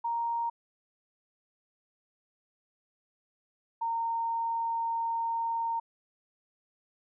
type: tone pair in turn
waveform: sine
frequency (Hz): 932.3 / 919.5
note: A#5 / A#5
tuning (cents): 0 / -24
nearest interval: unison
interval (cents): 24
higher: first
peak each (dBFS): -28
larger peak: neither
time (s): 0.04-0.5 / 3.81-5.8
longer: second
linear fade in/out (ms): 10
effects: none